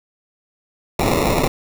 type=noise with sample-and-hold; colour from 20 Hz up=violet; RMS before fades=-17 dBFS; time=0.99-1.48 s; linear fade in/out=5 ms; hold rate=1575 Hz; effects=none